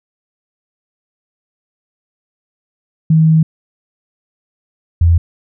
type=tone pair in turn; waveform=sine; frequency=159.3 / 84.39 Hz; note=D#3 / E2; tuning=+41 / +41 cents; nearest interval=major seventh; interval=1100 cents; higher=first; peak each=-6 dBFS; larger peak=neither; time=3.1-3.43 / 5.01-5.18 s; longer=first; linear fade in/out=5 ms; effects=none